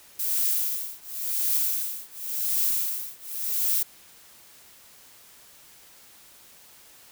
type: noise with tremolo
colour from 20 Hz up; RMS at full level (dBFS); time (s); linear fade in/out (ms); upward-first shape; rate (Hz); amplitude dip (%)
violet; -23; 0.19-3.83; 5; triangle; 0.92; 100
effects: white hiss -52 dBFS RMS until 7.11 s